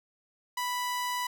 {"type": "tone", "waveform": "sawtooth", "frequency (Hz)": 987.8, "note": "B5", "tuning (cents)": 0, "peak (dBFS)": -26, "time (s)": [0.57, 1.27], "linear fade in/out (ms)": 5, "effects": []}